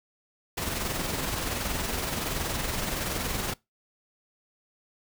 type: noise with amplitude modulation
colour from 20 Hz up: pink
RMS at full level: -29 dBFS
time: 0.57-3.54 s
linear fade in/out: 10 ms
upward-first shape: sine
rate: 21.3 Hz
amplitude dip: 40%
effects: noise-tail reverb RT60 0.2 s tail -23 dB re dry